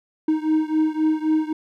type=beating tone pair; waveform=triangle; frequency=311.1 / 314.9 Hz; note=D#4 / D#4; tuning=0 / +21 cents; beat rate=3.8 Hz; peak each=-18 / -20 dBFS; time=0.28-1.53 s; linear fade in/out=5 ms; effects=none